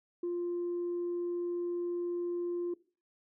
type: tone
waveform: sine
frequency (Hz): 349.2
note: F4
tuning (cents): 0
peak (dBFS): -30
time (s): 0.23-2.74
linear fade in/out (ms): 5
effects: noise-tail reverb RT60 0.4 s tail -21 dB re dry + tanh soft clip ceiling -29 dBFS